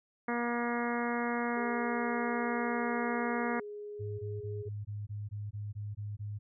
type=harmonic tone; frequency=238.3 Hz; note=A#3; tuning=38 cents sharp; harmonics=1 / 2 / 3 / 4 / 5 / 6 / 7 / 8 / 9; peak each=-34 / -37 / -39 / -40 / -41 / -42 / -42 / -43 / -44 dBFS; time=0.28-3.6 s; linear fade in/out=5 ms
type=tone; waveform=sine; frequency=415.3 Hz; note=G#4; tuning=in tune; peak=-40 dBFS; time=1.56-4.69 s; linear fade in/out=10 ms
type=tone bursts; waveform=sine; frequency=103.83 Hz; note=G#2; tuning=in tune; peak=-36 dBFS; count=11; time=3.99-6.39 s; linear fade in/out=20 ms; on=200 ms; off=20 ms
effects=none